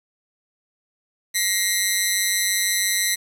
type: ring-modulated tone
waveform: 10% pulse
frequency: 2000 Hz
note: B6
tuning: 21 cents sharp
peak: -7 dBFS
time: 1.34-3.16 s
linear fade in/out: 20 ms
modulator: 97 Hz
effects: 8-bit